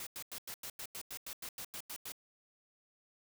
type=noise bursts; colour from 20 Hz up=white; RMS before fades=-44 dBFS; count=14; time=0-2.121 s; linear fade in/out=2 ms; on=67 ms; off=91 ms; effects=none